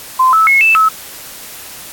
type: tone with pitch steps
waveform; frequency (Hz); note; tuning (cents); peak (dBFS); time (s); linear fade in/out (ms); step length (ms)
sine; 1033 / 1306 / 2177 / 2640 / 1295; C6 / E6 / C#7 / E7 / E6; -22 / -17 / -32 / +2 / -31; -6; 0.19-0.89; 10; 140
effects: white hiss -31 dBFS RMS until 1.92 s + AAC 64 kbps